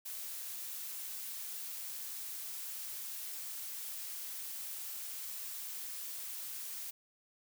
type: noise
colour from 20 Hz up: blue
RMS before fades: -43 dBFS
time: 0.05-6.91 s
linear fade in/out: 10 ms
effects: none